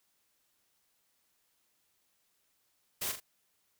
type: noise with echo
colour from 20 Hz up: white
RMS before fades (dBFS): -35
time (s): 3.01-3.12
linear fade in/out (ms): 10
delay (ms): 41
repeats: 2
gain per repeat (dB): -7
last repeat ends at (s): 3.202
effects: white hiss -75 dBFS RMS until 3.79 s